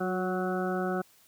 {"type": "harmonic tone with a mistuned harmonic", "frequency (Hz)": 185, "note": "F#3", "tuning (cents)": 0, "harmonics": [1, 2, 3, 4, 6, 7, 8], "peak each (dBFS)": [-32, -32, -37, -35, -46, -39, -39], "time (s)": [0, 1.02], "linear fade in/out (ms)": 10, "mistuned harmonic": 2, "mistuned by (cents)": -23, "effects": ["white hiss -61 dBFS RMS until 1.27 s", "high-pass 60 Hz 12 dB/octave"]}